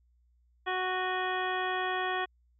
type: harmonic tone with a mistuned harmonic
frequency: 370 Hz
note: F#4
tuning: in tune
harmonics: 1 / 2 / 3 / 4 / 5 / 7 / 8 / 9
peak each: -36 / -34 / -36 / -39 / -35 / -43 / -49 / -42 dBFS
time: 0.66-2.26 s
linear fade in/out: 20 ms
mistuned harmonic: 7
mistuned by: -72 cents
effects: added 60 Hz sine -64 dBFS peak until 2.59 s